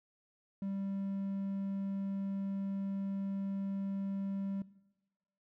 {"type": "tone", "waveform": "triangle", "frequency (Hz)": 196, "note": "G3", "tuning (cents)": 0, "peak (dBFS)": -33, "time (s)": [0.62, 4.62], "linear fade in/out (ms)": 2, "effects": ["noise-tail reverb RT60 1.0 s tail -19 dB re dry"]}